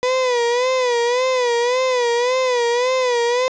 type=tone with vibrato; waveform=35% pulse; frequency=493.9 Hz; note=B4; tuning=in tune; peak=-14 dBFS; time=0.03-3.48 s; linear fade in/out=0 ms; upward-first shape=sine; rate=1.8 Hz; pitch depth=85 cents each way; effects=resampled to 16000 Hz + 9-bit